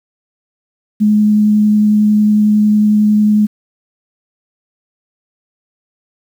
sine tone with vibrato, 210.9 Hz, G#3, 27 cents sharp, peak -7 dBFS, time 1-3.47 s, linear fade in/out 20 ms, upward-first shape sine, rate 11 Hz, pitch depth 8 cents each way, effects 7-bit

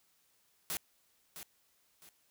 white noise with echo, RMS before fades -37 dBFS, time 0.7-0.77 s, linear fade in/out 0 ms, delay 660 ms, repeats 2, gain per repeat -10 dB, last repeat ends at 2.09 s, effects white hiss -72 dBFS RMS until 2.3 s

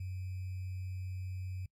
sine tone with sample-and-hold, 92.5 Hz, F#2, in tune, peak -37 dBFS, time 0-1.66 s, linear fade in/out 5 ms, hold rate 2450 Hz, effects noise-tail reverb RT60 0.1 s tail -22 dB re dry + MP3 64 kbps

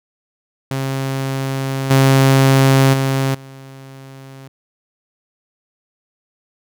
sawtooth tone with level steps, 134.6 Hz, C3, 49 cents sharp, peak -15 / -5 / -11 / -31 dBFS, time 0.71-4.48 s, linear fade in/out 2 ms, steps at 1.9 / 2.93 / 3.34 s, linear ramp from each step 10 ms, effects none

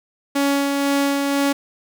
sawtooth tone with tremolo, 280.3 Hz, C#4, 19 cents sharp, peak -12 dBFS, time 0.35-1.53 s, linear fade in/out 10 ms, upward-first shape sine, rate 2 Hz, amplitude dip 30%, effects none

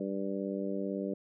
harmonic tone, 98 Hz, G2, in tune, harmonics 2 / 3 / 4 / 5 / 6, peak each -36 / -38 / -39 / -40 / -41 dBFS, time 0-1.14 s, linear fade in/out 5 ms, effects none

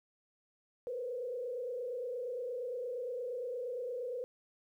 sine tone with frequency modulation, 493.9 Hz, B4, in tune, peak -36 dBFS, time 0.87-4.24 s, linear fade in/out 0 ms, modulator 28.6 Hz, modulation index 1, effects 12-bit

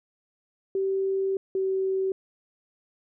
sine tone pair in turn, 386.4 / 382 Hz, G4 / G4, -25 / -45 cents, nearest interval unison, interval 20 cents, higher first, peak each -23 / -23 dBFS, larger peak neither, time 0.75-1.37 / 1.55-2.12 s, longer first, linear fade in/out 2 ms, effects none

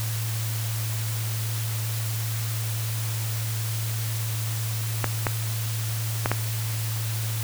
clicks, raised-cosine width 0.5 ms, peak -7 dBFS, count 4, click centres 5.043 / 5.268 / 6.259 / 6.316 s, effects added 111 Hz sine -26 dBFS peak until 7.43 s + white hiss -34 dBFS RMS until 7.43 s

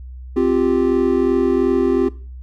triangle chord, C suspended fourth, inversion none, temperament equal, 261.6 / 349.2 / 392 Hz, C4 / F4 / G4, 0 / 0 / 0 cents, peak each -16 dBFS, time 0.36-2.09 s, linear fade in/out 10 ms, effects noise-tail reverb RT60 0.4 s tail -19 dB re dry + added 63 Hz sine -31 dBFS peak until 2.42 s

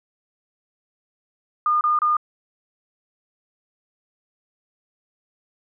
sine tone bursts, 1216 Hz, D#6, 40 cents flat, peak -16 dBFS, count 3, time 1.66-2.168 s, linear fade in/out 2 ms, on 150 ms, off 29 ms, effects none

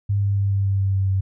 sine tone with pitch steps, 100.7 / 100 / 99.31 / 98.63 / 97.95 / 97.27 / 96.6 / 95.93 Hz, G2 / G2 / G2 / G2 / G2 / G2 / G2 / G2, +47 / +35 / +23 / +11 / -1 / -13 / -25 / -37 cents, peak -17 dBFS, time 0.09-1.21 s, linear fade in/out 10 ms, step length 140 ms, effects none

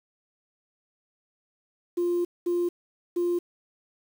sine tone bursts at uneven times, 349.2 Hz, F4, in tune, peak -21 dBFS, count 3, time 1.97-2.25 / 2.46-2.69 / 3.16-3.39 s, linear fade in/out 10 ms, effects tanh soft clip ceiling -20 dBFS + 8-bit

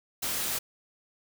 white noise, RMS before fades -31 dBFS, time 0.22-0.59 s, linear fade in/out 10 ms, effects none

